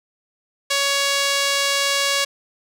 sawtooth tone with band-pass filter, 559 Hz, C#5, 14 cents sharp, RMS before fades -20 dBFS, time 0.7-2.25 s, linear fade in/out 10 ms, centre 4700 Hz, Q 0.75, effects none

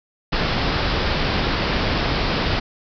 pink low-pass noise, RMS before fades -21 dBFS, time 0.32-2.6 s, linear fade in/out 10 ms, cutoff 5200 Hz, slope 96 dB/octave, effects none

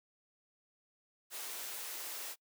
white high-pass noise, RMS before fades -43 dBFS, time 1.3-2.36 s, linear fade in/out 50 ms, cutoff 330 Hz, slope 24 dB/octave, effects noise-tail reverb RT60 0.1 s tail -25 dB re dry

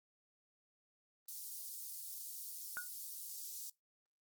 white high-pass noise, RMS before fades -47 dBFS, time 1.28-3.7 s, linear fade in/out 5 ms, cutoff 4900 Hz, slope 24 dB/octave
sine tone with exponential decay, 1454 Hz, F#6, 31 cents flat, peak -34 dBFS, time 2.77-2.89 s, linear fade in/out 0 ms, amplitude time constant 24 ms
effects noise-tail reverb RT60 0.2 s tail -23 dB re dry + Opus 24 kbps

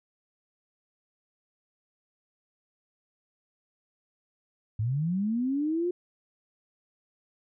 sine linear sweep, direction up, 101.6 to 361.6 Hz, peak -25 dBFS, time 4.79-5.91 s, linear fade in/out 5 ms, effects none

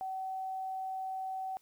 sine tone, 760 Hz, F#5, 46 cents sharp, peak -35 dBFS, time 0.01-1.57 s, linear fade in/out 0 ms, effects white hiss -69 dBFS RMS until 1.61 s

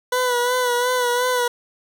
20% pulse tone with vibrato, 493.9 Hz, B4, in tune, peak -13 dBFS, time 0.12-1.48 s, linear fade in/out 5 ms, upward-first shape sine, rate 2.8 Hz, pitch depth 40 cents each way, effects none

